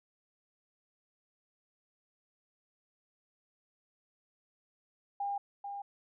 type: tone with echo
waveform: sine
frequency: 804 Hz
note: G5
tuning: 44 cents sharp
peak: -32 dBFS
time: 5.2-5.38 s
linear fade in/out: 5 ms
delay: 440 ms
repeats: 1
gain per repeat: -6 dB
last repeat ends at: 5.82 s
effects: none